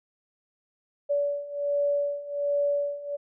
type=beating tone pair; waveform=sine; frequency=573 / 574.3 Hz; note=D5 / D5; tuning=-43 / -39 cents; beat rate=1.3 Hz; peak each=-29 / -26 dBFS; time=1.09-3.17 s; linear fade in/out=20 ms; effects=none